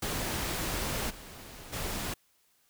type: noise with level steps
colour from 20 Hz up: pink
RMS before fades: -33 / -47 / -35 dBFS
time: 0.02-2.14 s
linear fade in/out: 5 ms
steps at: 1.09 / 1.72 s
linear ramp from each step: 20 ms
effects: white hiss -69 dBFS RMS until 2.69 s